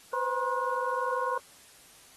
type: tone cluster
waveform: sine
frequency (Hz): 499 / 519 / 960 / 1066 / 1457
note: B4 / C5 / B5 / C6 / F#6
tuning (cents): +18 / -14 / -49 / +32 / -27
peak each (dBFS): -34 / -35 / -33 / -31 / -37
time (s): 0.13-1.38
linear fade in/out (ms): 5
effects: white hiss -55 dBFS RMS until 2.16 s + AAC 32 kbps